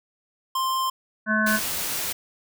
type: tone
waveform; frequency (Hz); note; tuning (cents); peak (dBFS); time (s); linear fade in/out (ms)
square; 1049; C6; +4; -23; 0.55-0.9; 5
type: harmonic tone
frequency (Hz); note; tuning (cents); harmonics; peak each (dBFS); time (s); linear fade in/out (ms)
215.5; A3; -36; 1 / 3 / 5 / 7 / 8; -24 / -30 / -29 / -22 / -29; 1.26-1.6; 50
type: noise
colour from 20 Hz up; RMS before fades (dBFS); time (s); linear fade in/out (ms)
white; -28; 1.46-2.13; 10
effects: none